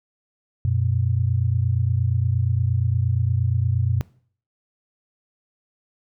sine tone pair together, 92.5 / 121.05 Hz, F#2 / B2, 0 / -34 cents, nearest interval perfect fourth, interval 466 cents, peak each -21 dBFS, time 0.65-4.01 s, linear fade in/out 0 ms, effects noise-tail reverb RT60 0.5 s tail -20 dB re dry

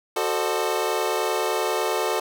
25% pulse chord, F# diminished seventh, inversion none, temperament equal with one note detuned, 370 / 440 / 523.3 / 606.3 Hz, F#4 / A4 / C5 / Eb5, 0 / 0 / 0 / -45 cents, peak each -24 / -22 / -27 / -25 dBFS, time 0.16-2.2 s, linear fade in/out 5 ms, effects none

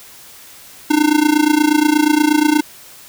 square tone with amplitude modulation, 301.9 Hz, D4, 48 cents sharp, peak -8 dBFS, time 0.9-2.61 s, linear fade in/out 10 ms, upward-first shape sine, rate 28.4 Hz, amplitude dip 85%, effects white hiss -40 dBFS RMS until 3.08 s

